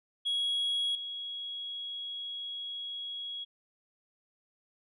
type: tone with level steps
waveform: sine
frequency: 3322 Hz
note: G#7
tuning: in tune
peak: -26 / -36 dBFS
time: 0.25-3.45 s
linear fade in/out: 20 ms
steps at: 0.95 s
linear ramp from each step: 2 ms
effects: tanh soft clip ceiling -26 dBFS